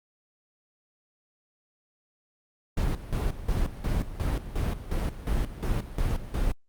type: noise with tremolo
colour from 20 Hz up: brown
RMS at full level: -26 dBFS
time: 2.77-6.52 s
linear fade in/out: 5 ms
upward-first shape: square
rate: 2.8 Hz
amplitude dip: 75%
effects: Opus 48 kbps